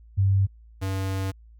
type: tone pair in turn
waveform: sine / square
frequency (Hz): 97.5 / 95.94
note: G2 / G2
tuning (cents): -9 / -37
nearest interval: unison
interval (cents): 28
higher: first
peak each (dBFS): -17 / -26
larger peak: first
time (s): 0.17-0.47 / 0.81-1.32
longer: second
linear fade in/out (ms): 20
effects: added 56 Hz sine -47 dBFS peak until 1.59 s